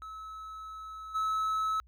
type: tone with level steps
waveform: triangle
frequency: 1296 Hz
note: E6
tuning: 30 cents flat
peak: -39 / -26 dBFS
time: 0.02-1.8 s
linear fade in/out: 0 ms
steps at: 1.14 s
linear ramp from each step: 20 ms
effects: added 60 Hz sine -56 dBFS peak until 1.87 s